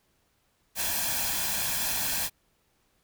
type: noise with comb filter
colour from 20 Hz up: white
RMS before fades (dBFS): -29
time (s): 0.75-2.3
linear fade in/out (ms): 50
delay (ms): 1.2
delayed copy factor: +0.6
effects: pink hiss -70 dBFS RMS until 3.03 s